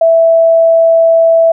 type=tone; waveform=sine; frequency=659.3 Hz; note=E5; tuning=in tune; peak=-4 dBFS; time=0.01-1.52 s; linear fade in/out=5 ms; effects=none